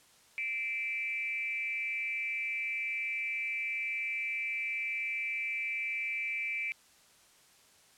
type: tone with frequency modulation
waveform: sine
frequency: 2333 Hz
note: D7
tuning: 12 cents flat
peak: -32 dBFS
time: 0.38-6.72 s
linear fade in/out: 0 ms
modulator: 247 Hz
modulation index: 0.64
effects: white hiss -62 dBFS RMS until 7.97 s + low-pass 10000 Hz 12 dB/octave